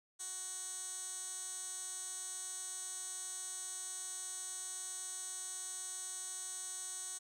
15% pulse tone with band-pass filter, 372.2 Hz, F#4, 10 cents sharp, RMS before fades -44 dBFS, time 0.19-7.19 s, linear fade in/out 20 ms, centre 7800 Hz, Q 8.8, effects none

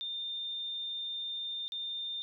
sine tone with dropouts, 3613 Hz, A7, 45 cents sharp, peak -35 dBFS, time 0.01-2.22 s, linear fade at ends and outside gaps 0 ms, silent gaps 1.68-1.721 s, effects none

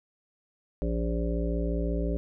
harmonic tone with a mistuned harmonic, 57.3 Hz, A#1, 29 cents flat, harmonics 1 / 3 / 5 / 7 / 9 / 10, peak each -28 / -33 / -35 / -36 / -38 / -38 dBFS, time 0.82-2.17 s, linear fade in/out 0 ms, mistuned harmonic 10, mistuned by +25 cents, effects none

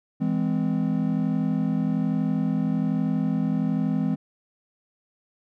triangle chord, E augmented, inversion none, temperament just, 164.81 / 206 / 257.5 Hz, E3 / G#3 / B#3, 0 / -14 / -28 cents, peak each -24 dBFS, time 0.2-4.16 s, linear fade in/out 20 ms, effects none

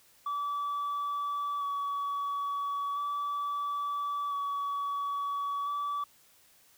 sine tone with vibrato, 1143 Hz, D6, 47 cents flat, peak -28 dBFS, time 0.26-6.04 s, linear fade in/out 5 ms, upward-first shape square, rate 0.37 Hz, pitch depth 14 cents each way, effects tanh soft clip ceiling -29 dBFS + white hiss -62 dBFS RMS until 6.77 s

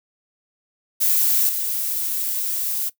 violet noise with level steps, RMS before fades -18 / -24 dBFS, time 1-2.9 s, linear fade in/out 20 ms, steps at 1.49 s, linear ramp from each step 2 ms, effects noise-tail reverb RT60 0.1 s tail -18 dB re dry

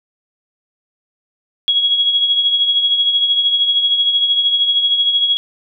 sine tone with tremolo, 3322 Hz, G#7, in tune, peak -9 dBFS, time 1.68-5.37 s, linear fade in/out 0 ms, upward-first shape triangle, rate 13 Hz, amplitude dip 60%, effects none

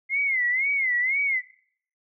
sine tone with vibrato, 2093 Hz, C7, in tune, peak -21 dBFS, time 0.09-1.42 s, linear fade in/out 50 ms, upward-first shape sine, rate 2 Hz, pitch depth 140 cents each way, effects noise-tail reverb RT60 0.6 s tail -21 dB re dry

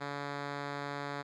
5% pulse tone, 142.7 Hz, D3, 49 cents flat, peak -25 dBFS, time 0-1.23 s, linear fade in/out 20 ms, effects low-pass 4000 Hz 12 dB/octave

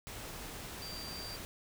sine tone in noise, 4700 Hz, D8, 1 cent sharp, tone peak -44 dBFS, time 0.82-1.36 s, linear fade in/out 0 ms, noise pink, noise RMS -45 dBFS, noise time 0.07-1.45 s, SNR -2 dB, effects none

